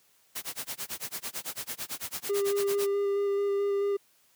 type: noise with tremolo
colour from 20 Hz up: white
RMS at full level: -34 dBFS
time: 0.35-2.87 s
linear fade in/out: 10 ms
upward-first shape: sine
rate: 9 Hz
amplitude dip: 100%
type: tone with vibrato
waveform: triangle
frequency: 401.2 Hz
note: G4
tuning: 40 cents sharp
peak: -23 dBFS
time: 2.29-3.97 s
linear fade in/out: 10 ms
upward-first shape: square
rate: 4.6 Hz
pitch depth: 10 cents each way
effects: white hiss -65 dBFS RMS until 4.35 s + high-pass 80 Hz 12 dB/octave